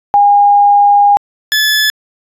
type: tone pair in turn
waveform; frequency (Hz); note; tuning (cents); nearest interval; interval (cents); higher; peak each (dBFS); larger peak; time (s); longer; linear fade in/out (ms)
sine / 20% pulse; 814 / 1724.8; G#5 / A6; -35 / -35; octave + minor second; 1300; second; -4; neither; 0.14-1.17 / 1.52-1.9; first; 0
effects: resampled to 32000 Hz